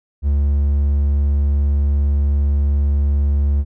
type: tone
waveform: triangle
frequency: 71.3 Hz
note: C#2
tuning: 49 cents sharp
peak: -11 dBFS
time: 0.22-3.65 s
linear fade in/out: 50 ms
effects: none